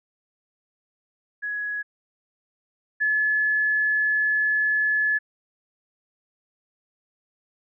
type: tone pair in turn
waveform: sine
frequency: 1678 / 1715.2 Hz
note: G#6 / A6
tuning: +17 / -45 cents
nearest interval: unison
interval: 38 cents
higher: second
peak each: -26 / -19 dBFS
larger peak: second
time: 1.42-1.83 / 3-5.19 s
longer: second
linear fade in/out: 20 ms
effects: none